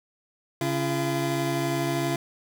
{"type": "tone pair together", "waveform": "25% pulse", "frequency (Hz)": [138.59, 340.3], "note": ["C#3", "F4"], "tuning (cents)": [0, -45], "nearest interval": "octave + major third", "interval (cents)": 1555, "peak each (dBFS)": [-24, -23], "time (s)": [0.61, 2.16], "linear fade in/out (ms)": 2, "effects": []}